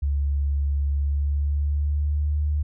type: tone with pitch glide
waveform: sine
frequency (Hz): 70.8 to 74.36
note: C#2 to D2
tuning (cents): +37 to +22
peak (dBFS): -20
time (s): 0.02-2.63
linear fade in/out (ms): 10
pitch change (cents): +85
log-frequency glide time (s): 0.92-2.4
effects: none